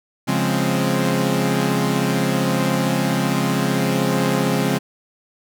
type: chord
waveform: sawtooth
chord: Db major seventh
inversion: none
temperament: equal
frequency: 138.59 / 174.61 / 207.7 / 261.6 Hz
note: Db3 / F3 / Ab3 / C4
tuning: 0 / 0 / 0 / 0 cents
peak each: -19 dBFS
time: 0.27-4.79 s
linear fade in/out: 20 ms
effects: none